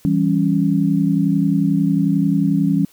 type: chord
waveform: sine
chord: C# diminished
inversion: first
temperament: equal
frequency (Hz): 164.81 / 196 / 277.2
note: E3 / G3 / C#4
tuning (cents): 0 / 0 / 0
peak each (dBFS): -18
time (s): 0.05-2.85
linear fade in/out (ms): 0
effects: white hiss -52 dBFS RMS until 2.92 s